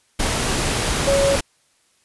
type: tone in noise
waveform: sine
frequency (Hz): 554.4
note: C#5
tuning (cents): 0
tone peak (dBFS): -15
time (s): 1.07-1.36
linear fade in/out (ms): 10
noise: pink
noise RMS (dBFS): -21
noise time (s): 0.19-1.41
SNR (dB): +3
effects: white hiss -61 dBFS RMS until 2.04 s + resampled to 24000 Hz